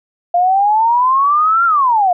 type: exponential two-way sweep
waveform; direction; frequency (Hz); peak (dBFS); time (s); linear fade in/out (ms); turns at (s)
sine; up then down; 692 to 1396.9 to 692; -9; 0.34-2.13; 5; 1.65
effects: none